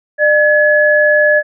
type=tone pair together; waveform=sine; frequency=601 / 1700 Hz; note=D5 / G#6; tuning=+40 / +40 cents; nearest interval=octave + tritone; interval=1800 cents; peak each=-10 dBFS; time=0.18-1.43 s; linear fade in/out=50 ms; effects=none